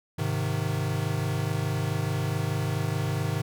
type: chord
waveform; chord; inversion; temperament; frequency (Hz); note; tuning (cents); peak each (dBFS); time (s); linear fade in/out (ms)
square; Ab major; none; equal; 103.83 / 130.81 / 155.56; Ab2 / C3 / Eb3; 0 / 0 / 0; -31; 0.18-3.42; 10
effects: none